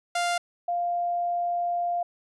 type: tone pair in turn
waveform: sawtooth / sine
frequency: 698.5 / 698.5 Hz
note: F5 / F5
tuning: 0 / 0 cents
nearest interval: unison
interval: 0 cents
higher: neither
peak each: -20 / -24 dBFS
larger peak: first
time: 0.15-0.38 / 0.68-2.03 s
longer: second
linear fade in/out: 5 ms
effects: resampled to 24000 Hz